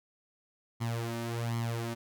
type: tone with flanger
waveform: sawtooth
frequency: 116.54 Hz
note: A#2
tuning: in tune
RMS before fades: -34 dBFS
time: 0.8-1.95 s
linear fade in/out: 20 ms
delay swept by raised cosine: 0.94 to 3.34 ms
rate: 1.3 Hz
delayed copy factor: +0.75
effects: none